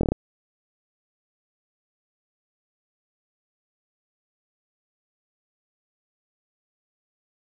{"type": "slowing click train", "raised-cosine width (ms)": 2, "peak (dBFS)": -8, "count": 5, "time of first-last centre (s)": [0.01, 0.12], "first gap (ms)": 23, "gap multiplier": 1.12, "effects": []}